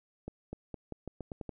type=accelerating click train; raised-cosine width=2 ms; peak=-26 dBFS; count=9; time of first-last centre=0.28-1.493 s; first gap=250 ms; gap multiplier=0.85; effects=none